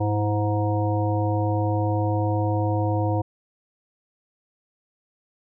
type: harmonic tone with a mistuned harmonic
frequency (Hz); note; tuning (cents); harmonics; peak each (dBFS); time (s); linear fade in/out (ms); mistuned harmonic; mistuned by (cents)
103.83; G#2; 0; 1 / 3 / 5 / 7 / 9; -22 / -27 / -29 / -30 / -32; 0-3.22; 10; 3; +67
effects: none